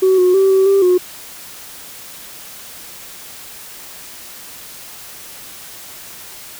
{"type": "tone with pitch steps", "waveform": "sine", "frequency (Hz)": [377, 363.5, 386.1, 382.9, 393.1, 361.8], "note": ["F#4", "F#4", "G4", "G4", "G4", "F#4"], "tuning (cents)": [32, -31, -26, -41, 5, -39], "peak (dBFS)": -7, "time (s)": [0.02, 0.98], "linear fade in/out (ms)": 10, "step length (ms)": 160, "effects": ["tanh soft clip ceiling -6 dBFS", "white hiss -35 dBFS RMS until 6.59 s"]}